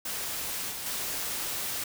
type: noise with level steps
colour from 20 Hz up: white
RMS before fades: -34 / -37 / -33 dBFS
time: 0.05-1.84 s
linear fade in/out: 5 ms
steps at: 0.71 / 0.86 s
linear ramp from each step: 2 ms
effects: none